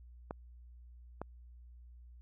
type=clicks; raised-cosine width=1 ms; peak=-25 dBFS; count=2; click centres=0.309 / 1.216 s; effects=added 60 Hz sine -52 dBFS peak until 2.21 s